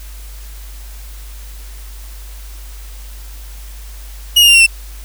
40% pulse tone with pitch steps, 2889 / 2838 / 2787 / 2738 / 2689 Hz, F#7 / F7 / F7 / F7 / E7, -42 / +27 / -4 / -35 / +34 cents, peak -4 dBFS, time 4.36-4.665 s, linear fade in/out 10 ms, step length 61 ms, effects added 50 Hz sine -29 dBFS peak until 5.04 s + white hiss -40 dBFS RMS until 5.04 s

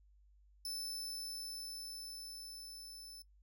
sawtooth tone with level ramp, 5274 Hz, E8, in tune, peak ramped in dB -37 to -48 dBFS, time 0.65-3.22 s, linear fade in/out 2 ms, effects noise-tail reverb RT60 0.1 s tail -18 dB re dry + added 50 Hz sine -63 dBFS peak until 3.42 s

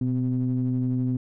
triangle ring-modulated tone, 65 Hz, C2, 11 cents flat, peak -17 dBFS, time 0.01-1.17 s, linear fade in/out 5 ms, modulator 189 Hz, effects none

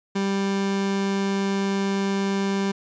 30% pulse tone, 196.6 Hz, G3, 5 cents sharp, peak -19 dBFS, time 0.15-2.72 s, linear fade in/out 10 ms, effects resampled to 16000 Hz

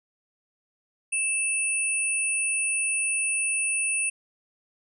sine tone pair together, 2637 / 9397 Hz, E7 / D9, 0 / 0 cents, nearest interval octave + minor seventh, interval 2200 cents, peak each -26 dBFS, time 1.12-4.1 s, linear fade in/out 10 ms, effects none

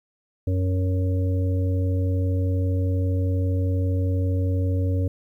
harmonic tone, 92.5 Hz, F#2, in tune, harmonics 1 / 3 / 5 / 6, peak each -20 / -30 / -34 / -36 dBFS, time 0.47-5.08 s, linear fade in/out 5 ms, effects 10-bit

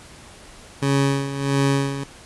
20% pulse tone with tremolo, 138.59 Hz, C#3, in tune, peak -11 dBFS, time 0.82-2.04 s, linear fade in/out 5 ms, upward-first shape sine, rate 1.5 Hz, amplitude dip 70%, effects pink hiss -44 dBFS RMS until 2.25 s + resampled to 24000 Hz

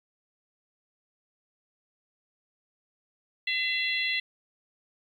harmonic tone, 677 Hz, E5, 46 cents sharp, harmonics 3 / 4 / 5 / 6, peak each -29 / -31 / -33 / -35 dBFS, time 3.47-4.2 s, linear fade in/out 5 ms, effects 10-bit

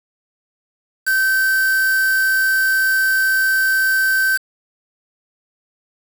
triangle tone with quantisation, 1547 Hz, G6, 23 cents flat, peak -12 dBFS, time 1.06-4.38 s, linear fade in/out 20 ms, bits 4, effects none

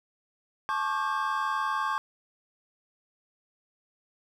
triangle tone cluster, 870 / 1093 / 1173 / 1589 Hz, A5 / C#6 / D6 / G6, -20 / -25 / -2 / +23 cents, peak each -32 / -28 / -31 / -32 dBFS, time 0.69-1.98 s, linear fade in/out 0 ms, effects none

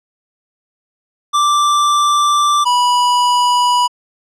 square tone pair in turn, 1174.7 / 979.8 Hz, D6 / B5, 0 / -14 cents, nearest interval minor third, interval 314 cents, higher first, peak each -11 dBFS, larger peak neither, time 1.33-2.65 / 2.65-3.88 s, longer first, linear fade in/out 20 ms, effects low-pass 8000 Hz 12 dB/octave

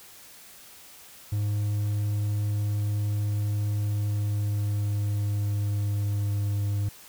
triangle tone with pitch glide, 103.83 to 101.69 Hz, G#2 to G#2, 0 to -36 cents, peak -22 dBFS, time 1.32-6.89 s, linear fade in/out 5 ms, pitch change -36 cents, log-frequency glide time 3.87-6.69 s, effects white hiss -49 dBFS RMS until 7.08 s

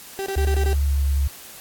35% pulse tone bursts, 390 Hz, G4, 9 cents flat, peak -23 dBFS, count 6, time 0.19-0.731 s, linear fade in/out 0 ms, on 71 ms, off 23 ms
sine tone with pitch glide, 71.9 to 69.57 Hz, D2 to C#2, -36 to +7 cents, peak -17 dBFS, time 0.36-1.28 s, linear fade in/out 10 ms, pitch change -57 cents, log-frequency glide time 0.48-1.06 s
effects white hiss -41 dBFS RMS until 1.6 s + AAC 64 kbps

